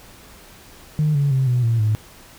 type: tone with pitch steps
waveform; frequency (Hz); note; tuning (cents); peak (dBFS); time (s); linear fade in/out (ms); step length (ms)
sine; 152.2 / 142.01 / 132.5 / 123.62 / 115.35 / 107.62; D#3 / C#3 / C3 / B2 / A#2 / A2; -38 / +42 / +22 / +2 / -18 / -38; -14; 0.99-1.95; 0; 160
effects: tanh soft clip ceiling -11 dBFS + pink hiss -45 dBFS RMS until 2.38 s